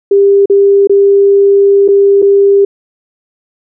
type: tone with dropouts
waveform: sine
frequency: 398.4 Hz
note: G4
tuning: 28 cents sharp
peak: -3 dBFS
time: 0.11-2.65 s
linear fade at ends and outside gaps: 5 ms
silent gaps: 0.458-0.498 / 0.873-0.895 / 1.88-1.885 / 2.22-2.224 s
effects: none